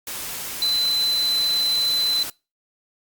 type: tone in noise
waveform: sine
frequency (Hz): 4034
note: B7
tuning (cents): +36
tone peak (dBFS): -18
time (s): 0.62-2.23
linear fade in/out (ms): 2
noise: white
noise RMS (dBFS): -31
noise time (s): 0.07-2.3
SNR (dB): +10
effects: noise-tail reverb RT60 0.3 s tail -26 dB re dry + Opus 48 kbps